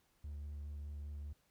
triangle tone with vibrato, 73.2 Hz, D2, 5 cents flat, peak -40 dBFS, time 0.24-1.33 s, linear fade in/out 5 ms, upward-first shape square, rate 4.9 Hz, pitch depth 10 cents each way, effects tanh soft clip ceiling -36 dBFS + pink hiss -75 dBFS RMS until 1.5 s

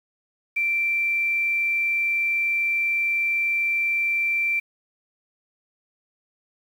sine tone, 2349 Hz, D7, in tune, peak -20 dBFS, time 0.56-4.6 s, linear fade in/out 10 ms, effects 8-bit

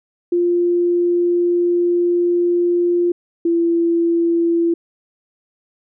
sine tone pair in turn, 349.2 / 337.7 Hz, F4 / E4, 0 / +42 cents, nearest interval minor second, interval 58 cents, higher first, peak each -13 dBFS, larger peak neither, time 0.32-3.12 / 3.45-4.74 s, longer first, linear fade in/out 5 ms, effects none

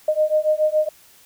sine beating tone pair, 612 / 619.1 Hz, D#5 / D#5, -29 / -9 cents, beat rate 7.1 Hz, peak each -19 dBFS, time 0.08-0.89 s, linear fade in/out 5 ms, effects white hiss -51 dBFS RMS until 1.25 s

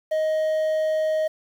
triangle tone with quantisation, 626 Hz, D#5, 10 cents sharp, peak -18 dBFS, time 0.11-1.28 s, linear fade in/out 10 ms, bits 8, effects none

